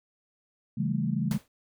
sine chord, A dominant seventh, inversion first, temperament just, 137.5 / 165 / 198 / 220 Hz, C#3 / E3 / G3 / A3, -14 / +2 / +18 / 0 cents, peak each -31 dBFS, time 0.77-1.38 s, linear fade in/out 10 ms
pink noise with exponential decay, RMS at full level -34 dBFS, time 1.31-1.48 s, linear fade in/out 2 ms, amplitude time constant 36 ms
effects none

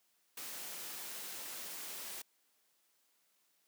white noise, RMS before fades -45 dBFS, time 0.37-2.22 s, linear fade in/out 5 ms, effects white hiss -75 dBFS RMS until 3.67 s + high-pass 200 Hz 12 dB/octave

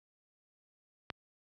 click, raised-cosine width 0.3 ms, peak -20 dBFS, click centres 1.102 s, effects high-pass 80 Hz 12 dB/octave

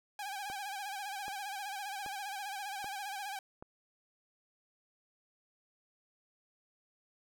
sawtooth tone with vibrato, 800 Hz, G5, 35 cents sharp, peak -35 dBFS, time 0.19-3.39 s, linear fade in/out 2 ms, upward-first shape sine, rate 15 Hz, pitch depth 81 cents each way
click train, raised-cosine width 1 ms, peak -33 dBFS, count 5, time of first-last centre 0.5-3.625 s, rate 1.28 Hz
effects none

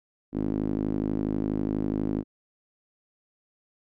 sawtooth tone with band-pass filter, 52.2 Hz, G#1, 10 cents sharp, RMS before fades -28 dBFS, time 0.32-2.24 s, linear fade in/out 50 ms, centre 280 Hz, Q 3.1, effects none

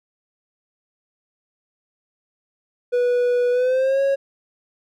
triangle tone with pitch glide, 489.5 to 549.4 Hz, B4 to C#5, -15 to -16 cents, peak -14 dBFS, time 2.92-4.16 s, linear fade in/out 20 ms, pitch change +199 cents, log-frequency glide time 3.51-4.01 s, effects none

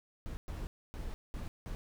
brown noise bursts at uneven times, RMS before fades -40 dBFS, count 5, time 0.26-0.37 / 0.48-0.67 / 0.94-1.14 / 1.34-1.48 / 1.66-1.75 s, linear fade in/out 0 ms, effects none

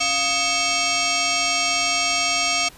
sine tone with frequency modulation, 1673 Hz, G#6, 12 cents sharp, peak -18 dBFS, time 0-2.69 s, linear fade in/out 10 ms, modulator 976 Hz, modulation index 5.4, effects pink hiss -46 dBFS RMS until 2.77 s + resampled to 32000 Hz

